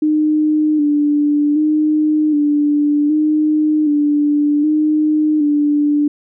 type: tone with vibrato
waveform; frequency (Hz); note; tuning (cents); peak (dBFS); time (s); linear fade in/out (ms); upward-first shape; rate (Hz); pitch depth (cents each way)
sine; 299.7; D4; +35; -11; 0.02-6.08; 5; square; 0.65; 35
effects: none